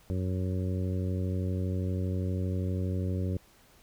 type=harmonic tone; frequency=92.5 Hz; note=F#2; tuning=in tune; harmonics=1 / 2 / 3 / 4 / 5 / 6; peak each=-29 / -35 / -39 / -41 / -43 / -45 dBFS; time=0.1-3.37 s; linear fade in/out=0 ms; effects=pink hiss -60 dBFS RMS until 3.82 s